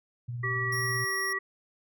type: tone with tremolo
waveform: sine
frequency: 120.6 Hz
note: B2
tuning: 41 cents flat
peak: -31 dBFS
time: 0.28-1.05 s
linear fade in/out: 10 ms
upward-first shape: sine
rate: 18 Hz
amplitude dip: 30%
type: harmonic tone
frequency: 386.4 Hz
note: G4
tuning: 25 cents flat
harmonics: 1 / 3 / 5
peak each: -38 / -35 / -29 dBFS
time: 0.43-1.39 s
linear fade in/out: 10 ms
type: tone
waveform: sawtooth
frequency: 5588 Hz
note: F8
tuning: in tune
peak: -33 dBFS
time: 0.72-1.33 s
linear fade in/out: 5 ms
effects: none